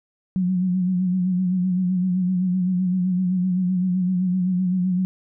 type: tone with vibrato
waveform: sine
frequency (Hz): 182.9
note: F#3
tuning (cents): -20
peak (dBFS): -18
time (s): 0.36-5.05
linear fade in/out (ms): 0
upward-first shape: sine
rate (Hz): 7.8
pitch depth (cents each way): 50
effects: none